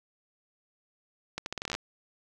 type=accelerating click train; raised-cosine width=0.2 ms; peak=-16 dBFS; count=12; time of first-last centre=1.38-1.75 s; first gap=81 ms; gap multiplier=0.8; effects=none